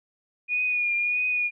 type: tone with vibrato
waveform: sine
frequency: 2449 Hz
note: D#7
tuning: 28 cents flat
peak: -22 dBFS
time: 0.48-1.51 s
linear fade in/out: 50 ms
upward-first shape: triangle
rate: 1.6 Hz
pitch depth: 37 cents each way
effects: none